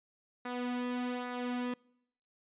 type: tone with flanger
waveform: sawtooth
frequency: 246.9 Hz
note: B3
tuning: in tune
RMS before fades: -36 dBFS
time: 0.45-1.74 s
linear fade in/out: 5 ms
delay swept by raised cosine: 0.31 to 2.71 ms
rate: 1.2 Hz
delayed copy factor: -0.55
effects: noise-tail reverb RT60 0.8 s tail -26 dB re dry + resampled to 8000 Hz